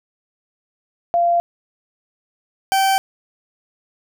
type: tone pair in turn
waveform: sine / 40% pulse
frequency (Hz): 690 / 774.5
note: F5 / G5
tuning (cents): -21 / -21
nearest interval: major second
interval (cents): 200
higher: second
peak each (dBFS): -13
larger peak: neither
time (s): 1.14-1.4 / 2.72-2.98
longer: neither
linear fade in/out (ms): 0
effects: none